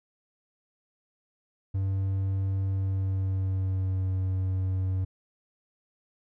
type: tone with pitch glide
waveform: triangle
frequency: 96.5 to 93.92 Hz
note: G2 to F#2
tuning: -27 to +26 cents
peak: -23 dBFS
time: 1.74-5.05 s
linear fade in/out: 10 ms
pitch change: -47 cents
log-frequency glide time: 2.67-4.09 s
effects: none